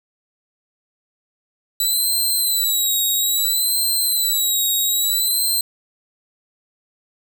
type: tone with vibrato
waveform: 10% pulse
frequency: 3951 Hz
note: B7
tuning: in tune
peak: -10 dBFS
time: 1.8-5.61 s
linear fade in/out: 2 ms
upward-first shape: sine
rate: 0.6 Hz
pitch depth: 76 cents each way
effects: none